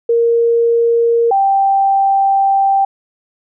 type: tone pair in turn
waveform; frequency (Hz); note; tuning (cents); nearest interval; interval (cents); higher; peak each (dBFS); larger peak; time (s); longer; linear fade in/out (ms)
sine; 466.2 / 784.1; A#4 / G5; 0 / 0; major sixth; 900; second; -9; neither; 0.09-1.31 / 1.31-2.85; second; 5
effects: none